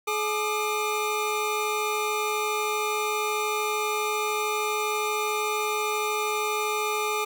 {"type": "tone pair together", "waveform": "25% pulse", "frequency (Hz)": [424.6, 1201], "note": ["G#4", "D6"], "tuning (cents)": [38, 38], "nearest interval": "octave + tritone", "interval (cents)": 1800, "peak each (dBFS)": -24, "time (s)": [0.07, 7.25], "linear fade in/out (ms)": 10, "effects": []}